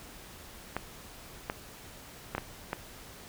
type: clicks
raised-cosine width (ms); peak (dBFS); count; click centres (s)
0.5; -16; 5; 0.766 / 1.499 / 2.35 / 2.381 / 2.731
effects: pink hiss -49 dBFS RMS until 3.28 s